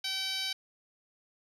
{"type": "tone with band-pass filter", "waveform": "10% pulse", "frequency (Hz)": 768, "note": "G5", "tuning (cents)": -36, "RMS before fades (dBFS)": -34, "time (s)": [0.04, 0.53], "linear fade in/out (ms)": 5, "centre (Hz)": 4500, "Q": 1.4, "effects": []}